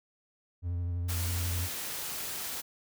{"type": "tone with vibrato", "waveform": "triangle", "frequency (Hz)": 87.31, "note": "F2", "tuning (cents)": 0, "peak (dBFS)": -28, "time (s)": [0.62, 1.69], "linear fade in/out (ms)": 50, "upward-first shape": "triangle", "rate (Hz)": 12, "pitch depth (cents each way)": 36}
{"type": "noise", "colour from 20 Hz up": "white", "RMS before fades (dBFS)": -37, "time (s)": [1.08, 2.62], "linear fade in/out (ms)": 20}
{"effects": []}